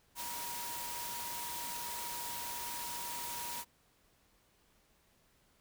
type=tone in noise; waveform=sine; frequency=953 Hz; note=A#5; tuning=38 cents sharp; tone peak=-44 dBFS; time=0.15-3.65 s; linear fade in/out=50 ms; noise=white; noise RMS=-42 dBFS; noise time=0.15-3.65 s; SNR=-5 dB; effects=pink hiss -70 dBFS RMS until 5.6 s